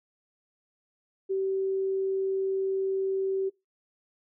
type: tone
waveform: sine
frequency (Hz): 385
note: G4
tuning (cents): -31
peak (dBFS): -25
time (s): 1.29-3.5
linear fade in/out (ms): 20
effects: noise-tail reverb RT60 0.2 s tail -21 dB re dry